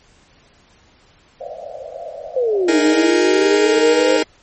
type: band-pass noise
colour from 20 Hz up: white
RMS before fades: -31 dBFS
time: 1.4-3.05 s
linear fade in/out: 10 ms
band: 510 to 700 Hz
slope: 96 dB/octave
type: exponential two-way sweep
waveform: sine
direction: down then up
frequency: 526 to 299.4 to 526 Hz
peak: -14 dBFS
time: 2.36-4.17 s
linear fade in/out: 5 ms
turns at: 2.79 s
type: chord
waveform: sawtooth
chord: D# suspended fourth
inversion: none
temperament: just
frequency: 311.1 / 414.8 / 466.7 Hz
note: D#4 / G#4 / A#4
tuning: 0 / -2 / +2 cents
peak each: -14 / -16 / -14 dBFS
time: 2.68-4.23 s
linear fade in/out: 5 ms
effects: pink hiss -52 dBFS RMS until 4.42 s + MP3 32 kbps